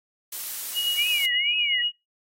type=noise; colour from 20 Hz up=blue; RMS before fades=-32 dBFS; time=0.32-1.26 s; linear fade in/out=5 ms
type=tone with tremolo; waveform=sine; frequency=2893 Hz; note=F#7; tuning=40 cents flat; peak=-21 dBFS; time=0.74-1.92 s; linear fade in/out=50 ms; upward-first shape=sine; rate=8.3 Hz; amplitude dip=45%
type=tone with vibrato; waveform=sine; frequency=2231 Hz; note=C#7; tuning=11 cents sharp; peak=-25 dBFS; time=0.97-1.83 s; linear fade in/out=20 ms; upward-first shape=triangle; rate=2.1 Hz; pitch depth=270 cents each way
effects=noise-tail reverb RT60 0.2 s tail -17 dB re dry + AAC 48 kbps